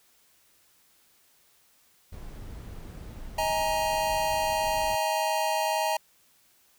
brown noise, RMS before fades -41 dBFS, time 2.12-4.96 s, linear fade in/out 10 ms
square chord, D# suspended fourth, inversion none, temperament equal with one note detuned, 632.4 / 830.6 / 932.3 Hz, D#5 / G#5 / A#5, +28 / 0 / 0 cents, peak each -30 dBFS, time 3.38-5.97 s, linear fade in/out 5 ms
effects white hiss -63 dBFS RMS until 6.78 s

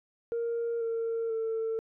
sine tone with pitch steps, 466.2 / 457.1 / 448.2 Hz, A#4 / A#4 / A4, 0 / -34 / +32 cents, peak -27 dBFS, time 0.32-1.79 s, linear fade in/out 0 ms, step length 490 ms, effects tanh soft clip ceiling -26 dBFS

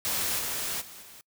white noise with level steps, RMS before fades -29 / -32 / -46 / -49 dBFS, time 0.05-1.21 s, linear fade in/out 0 ms, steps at 0.38 / 0.8 / 1.01 s, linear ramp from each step 20 ms, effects noise-tail reverb RT60 0.1 s tail -26 dB re dry

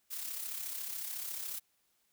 blue noise with amplitude modulation, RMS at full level -38 dBFS, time 0.1-1.6 s, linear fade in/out 20 ms, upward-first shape sine, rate 34 Hz, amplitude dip 50%, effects white hiss -75 dBFS RMS until 2.12 s

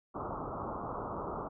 white low-pass noise, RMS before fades -39 dBFS, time 0.14-1.49 s, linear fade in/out 20 ms, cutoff 1300 Hz, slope 96 dB/octave, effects none

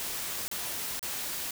white noise bursts, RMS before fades -35 dBFS, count 3, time 0-1.508 s, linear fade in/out 0 ms, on 480 ms, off 34 ms, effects none

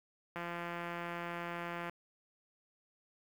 click train, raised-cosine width 0.5 ms, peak -26 dBFS, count 265, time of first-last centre 0.36-1.895 s, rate 172 Hz, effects high-pass 60 Hz 12 dB/octave + 9-bit

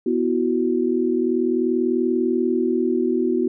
sine chord, B suspended fourth, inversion none, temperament equal, 246.9 / 329.6 / 370 Hz, B3 / E4 / F#4, 0 / 0 / 0 cents, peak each -22 / -23 / -21 dBFS, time 0.06-3.48 s, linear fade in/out 5 ms, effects none

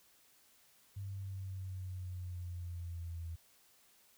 sine exponential sweep, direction down, 99.3 to 82.41 Hz, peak -40 dBFS, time 0.96-3.36 s, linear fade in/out 10 ms, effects white hiss -67 dBFS RMS until 4.17 s

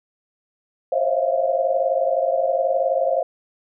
sine tone cluster, 526 / 545 / 642 / 694 Hz, C5 / C#5 / E5 / F5, +9 / -29 / -46 / -11 cents, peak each -23 dBFS, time 0.92-3.23 s, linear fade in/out 5 ms, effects none

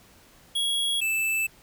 square tone pair in turn, 3322 / 2637 Hz, G#7 / E7, 0 / 0 cents, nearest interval major third, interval 400 cents, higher first, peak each -24 dBFS, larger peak neither, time 0.55-1.01 / 1.01-1.47 s, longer neither, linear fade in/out 10 ms, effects pink hiss -55 dBFS RMS until 1.62 s

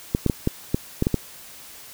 clicks, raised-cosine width 3 ms, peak -6 dBFS, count 8, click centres 0.149 / 0.263 / 0.298 / 0.474 / 0.745 / 1.024 / 1.069 / 1.143 s, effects white hiss -43 dBFS RMS until 1.93 s

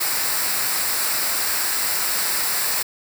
white noise with comb filter, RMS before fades -22 dBFS, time 0-2.83 s, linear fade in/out 10 ms, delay 0.31 ms, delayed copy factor -0.6, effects none

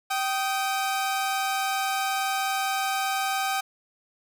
sawtooth tone pair together, 775.5 / 1245 Hz, G5 / D#6, -19 / +1 cents, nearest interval minor sixth, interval 820 cents, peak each -22 / -27 dBFS, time 0.1-3.61 s, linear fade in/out 10 ms, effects none

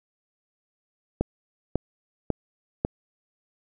click train, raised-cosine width 2 ms, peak -9 dBFS, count 4, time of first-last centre 1.21-2.849 s, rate 1.83 Hz, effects none

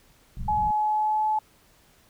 pink low-pass noise, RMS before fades -33 dBFS, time 0.37-0.71 s, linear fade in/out 2 ms, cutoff 210 Hz, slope 96 dB/octave
sine tone with pitch glide, 847 to 860.3 Hz, G#5 to A5, +34 to -39 cents, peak -21 dBFS, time 0.48-1.39 s, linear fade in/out 5 ms, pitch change +27 cents, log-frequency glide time 0.66-1.26 s
effects pink hiss -59 dBFS RMS until 2.09 s

